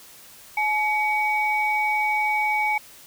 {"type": "tone pair together", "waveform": "sine", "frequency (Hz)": [851, 2256], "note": ["G#5", "C#7"], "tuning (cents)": [42, 30], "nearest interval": "octave + perfect fourth", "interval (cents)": 1688, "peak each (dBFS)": -22, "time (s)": [0.57, 2.78], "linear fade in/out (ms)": 5, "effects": ["tanh soft clip ceiling -12 dBFS", "white hiss -47 dBFS RMS until 3.06 s"]}